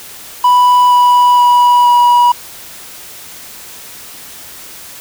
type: tone with pitch steps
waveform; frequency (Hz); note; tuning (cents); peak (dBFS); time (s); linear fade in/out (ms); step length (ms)
triangle; 987.8 / 981.5 / 975.3 / 969.1; B5 / B5 / B5 / B5; 0 / -11 / -22 / -33; -3; 0.44-2.32; 5; 470
effects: white hiss -32 dBFS RMS until 5 s

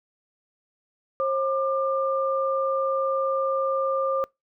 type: tone pair together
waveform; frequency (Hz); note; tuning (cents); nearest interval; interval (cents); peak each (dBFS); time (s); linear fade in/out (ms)
sine; 536.5 / 1195; C5 / D6; +43 / +30; octave + major second; 1387; -23 / -26; 1.2-4.24; 0
effects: noise-tail reverb RT60 0.2 s tail -26 dB re dry

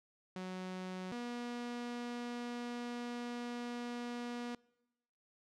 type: tone pair in turn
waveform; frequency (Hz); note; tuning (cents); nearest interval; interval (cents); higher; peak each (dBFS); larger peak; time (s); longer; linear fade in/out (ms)
sawtooth; 185 / 240.9; F#3 / B3; 0 / -43; perfect fourth; 457; second; -37 / -36; second; 0.36-1.12 / 1.12-4.55; second; 2
effects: noise-tail reverb RT60 1.0 s tail -25 dB re dry + low-pass 6000 Hz 12 dB/octave

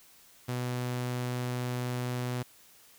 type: tone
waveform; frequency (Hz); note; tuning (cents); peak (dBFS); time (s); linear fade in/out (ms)
sawtooth; 124.1; B2; +9; -27; 0.48-2.43; 10
effects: white hiss -58 dBFS RMS until 2.98 s

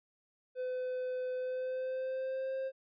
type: tone with pitch glide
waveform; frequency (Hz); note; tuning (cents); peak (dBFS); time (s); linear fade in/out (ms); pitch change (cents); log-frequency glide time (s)
triangle; 507 to 530.1; B4 to C5; +45 to +23; -32; 0.55-2.72; 50; +78; 1.35-2.55
effects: resampled to 11025 Hz

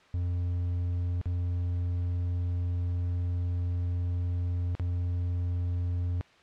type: tone with dropouts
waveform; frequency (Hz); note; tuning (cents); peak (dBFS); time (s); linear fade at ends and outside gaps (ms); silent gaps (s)
triangle; 88.1; F2; +16; -25; 0.14-6.21; 0; 1.214-1.257 / 4.751-4.797
effects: white hiss -58 dBFS RMS until 6.42 s + low-pass 3000 Hz 12 dB/octave

